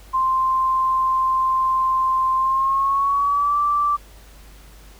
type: tone with pitch glide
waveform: sine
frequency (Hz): 1046.5 to 1167.9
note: C6 to D6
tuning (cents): 0 to -10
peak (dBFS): -16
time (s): 0.13-3.97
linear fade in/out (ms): 20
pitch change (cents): +190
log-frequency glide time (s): 2.37-3.59
effects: added 50 Hz sine -43 dBFS peak until 4.99 s + pink hiss -49 dBFS RMS until 4.99 s